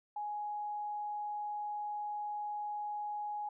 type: tone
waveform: sine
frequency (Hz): 834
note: G#5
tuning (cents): +7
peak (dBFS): -36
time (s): 0.16-3.49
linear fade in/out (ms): 5
effects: none